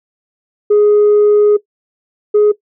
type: tone pair in turn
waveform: sine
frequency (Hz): 416.6 / 418.7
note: G#4 / G#4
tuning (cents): +5 / +14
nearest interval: unison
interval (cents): 9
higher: second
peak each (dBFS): -4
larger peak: neither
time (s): 0.7-1.57 / 2.34-2.52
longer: first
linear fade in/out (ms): 10
effects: noise-tail reverb RT60 0.1 s tail -18 dB re dry + tanh soft clip ceiling -4 dBFS